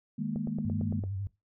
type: chord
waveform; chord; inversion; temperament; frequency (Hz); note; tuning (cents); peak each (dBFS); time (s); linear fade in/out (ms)
sine; D# suspended fourth; none; just; 155.56 / 207.4 / 233.3; D#3 / G#3 / A#3; 0 / -2 / +2; -36 / -34 / -34; 0.18-1; 10
type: click train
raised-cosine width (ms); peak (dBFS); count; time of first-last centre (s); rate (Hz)
2; -26; 7; 0.36-1.038; 8.85
type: tone with vibrato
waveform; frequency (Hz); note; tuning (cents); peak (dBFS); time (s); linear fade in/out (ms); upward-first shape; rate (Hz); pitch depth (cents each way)
sine; 97.5; G2; -9; -32; 0.65-1.27; 0; sine; 11; 71
effects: noise-tail reverb RT60 0.2 s tail -17 dB re dry